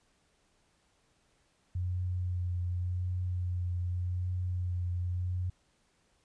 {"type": "tone with vibrato", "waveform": "sine", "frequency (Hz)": 89.7, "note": "F2", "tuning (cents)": 47, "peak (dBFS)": -30, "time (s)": [1.75, 5.5], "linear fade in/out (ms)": 5, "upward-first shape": "triangle", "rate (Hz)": 0.87, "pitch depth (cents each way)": 22, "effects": ["pink hiss -71 dBFS RMS until 6.24 s", "resampled to 22050 Hz"]}